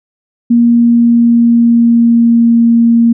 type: tone with pitch glide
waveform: sine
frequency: 236.1 to 232.6 Hz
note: A#3 to A#3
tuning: +22 to -4 cents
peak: -4 dBFS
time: 0.5-3.13 s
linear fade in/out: 10 ms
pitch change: -26 cents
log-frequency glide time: 0.62-2.61 s
effects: none